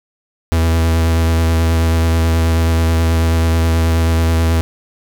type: tone with vibrato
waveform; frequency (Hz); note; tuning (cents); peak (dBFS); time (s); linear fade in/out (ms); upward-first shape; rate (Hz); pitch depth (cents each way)
45% pulse; 82.1; E2; -6; -11; 0.52-4.61; 0; sine; 9.3; 20
effects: none